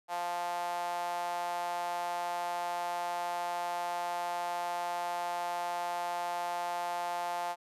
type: tone with high-pass filter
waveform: sawtooth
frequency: 174.61 Hz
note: F3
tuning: in tune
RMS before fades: -35 dBFS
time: 0.08-7.56 s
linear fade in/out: 50 ms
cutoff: 780 Hz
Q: 9
effects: resampled to 32000 Hz